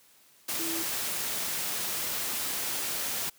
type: tone in noise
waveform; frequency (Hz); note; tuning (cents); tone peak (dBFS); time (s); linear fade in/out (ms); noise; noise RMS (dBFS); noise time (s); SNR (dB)
sine; 329.6; E4; 0; -35; 0.59-0.83; 10; white; -32; 0.48-3.3; -6
effects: white hiss -60 dBFS RMS until 3.38 s + high-pass 100 Hz 12 dB/octave